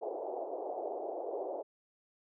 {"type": "band-pass noise", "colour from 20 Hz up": "white", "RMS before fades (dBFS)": -39, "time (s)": [0.01, 1.63], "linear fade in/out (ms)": 20, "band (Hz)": [350, 750], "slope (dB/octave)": 48, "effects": []}